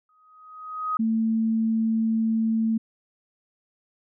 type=tone with exponential growth; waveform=sine; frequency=1256 Hz; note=D#6; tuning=16 cents sharp; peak=-21 dBFS; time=0.09-0.97 s; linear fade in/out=2 ms; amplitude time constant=190 ms
type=tone; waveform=sine; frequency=223.5 Hz; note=A3; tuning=27 cents sharp; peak=-20 dBFS; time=0.99-2.78 s; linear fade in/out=10 ms
effects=none